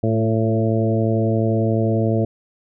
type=harmonic tone with a mistuned harmonic; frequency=111.4 Hz; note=A2; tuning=22 cents sharp; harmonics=1 / 2 / 3 / 4 / 5 / 6; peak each=-19 / -22 / -24 / -25 / -26 / -27 dBFS; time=0.03-2.25 s; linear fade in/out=5 ms; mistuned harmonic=3; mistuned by=+15 cents; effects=none